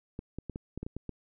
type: clicks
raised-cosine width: 3 ms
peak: -24 dBFS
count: 9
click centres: 0.191 / 0.386 / 0.497 / 0.559 / 0.776 / 0.83 / 0.865 / 0.966 / 1.093 s
effects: none